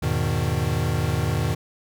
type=chord; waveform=square; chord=E major seventh; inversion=none; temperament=equal; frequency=82.41 / 103.83 / 123.47 / 155.56 Hz; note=E2 / G#2 / B2 / D#3; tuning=0 / 0 / 0 / 0 cents; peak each=-28 / -28 / -27 / -27 dBFS; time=0.02-1.55 s; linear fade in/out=10 ms; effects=none